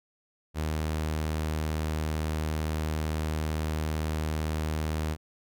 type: tone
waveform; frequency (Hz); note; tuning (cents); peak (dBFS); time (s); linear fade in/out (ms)
sawtooth; 77.78; D#2; 0; -24; 0.54-5.17; 50
effects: none